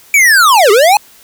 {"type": "linear two-way sweep", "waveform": "square", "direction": "down then up", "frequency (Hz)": [2349, 381, 865], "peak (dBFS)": -5, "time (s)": [0.14, 0.97], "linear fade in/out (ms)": 2, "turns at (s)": 0.71, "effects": ["white hiss -42 dBFS RMS until 1.23 s"]}